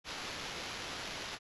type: noise with sample-and-hold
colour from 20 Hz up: white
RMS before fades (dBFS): -42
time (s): 0.04-1.39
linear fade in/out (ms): 50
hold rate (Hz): 8820
effects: resampled to 24000 Hz